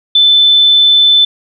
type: tone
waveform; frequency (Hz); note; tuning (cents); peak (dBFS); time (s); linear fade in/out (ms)
sine; 3520; A7; 0; -4; 0.15-1.25; 5
effects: none